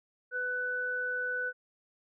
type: tone pair together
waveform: sine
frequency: 498.2 / 1493 Hz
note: B4 / F#6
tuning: +15 / +15 cents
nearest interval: octave + perfect fifth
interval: 1900 cents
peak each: -39 / -31 dBFS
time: 0.31-1.53 s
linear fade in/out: 50 ms
effects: none